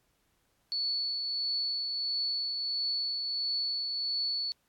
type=tone with tremolo; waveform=sine; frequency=4435 Hz; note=C#8; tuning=in tune; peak=-28 dBFS; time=0.72-4.52 s; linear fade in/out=0 ms; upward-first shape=triangle; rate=1.5 Hz; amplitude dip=35%; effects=pink hiss -73 dBFS RMS until 4.68 s + AAC 64 kbps